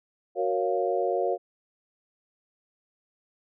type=chord; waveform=sine; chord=Gb major seventh; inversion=none; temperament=equal; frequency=370 / 466.2 / 554.4 / 698.5 Hz; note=Gb4 / Bb4 / Db5 / F5; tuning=0 / 0 / 0 / 0 cents; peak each=-29 dBFS; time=0.35-1.38 s; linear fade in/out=50 ms; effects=none